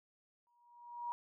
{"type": "tone with exponential growth", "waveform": "sine", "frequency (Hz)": 955, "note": "A#5", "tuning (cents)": 42, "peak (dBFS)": -35, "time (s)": [0.47, 1.12], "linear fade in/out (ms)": 0, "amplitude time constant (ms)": 140, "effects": []}